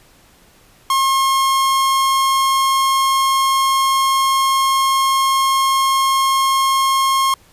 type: tone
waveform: 45% pulse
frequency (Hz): 1075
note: C6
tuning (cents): +47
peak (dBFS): -13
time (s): 0.9-7.34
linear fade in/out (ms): 2
effects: pink hiss -50 dBFS RMS until 7.52 s + resampled to 32000 Hz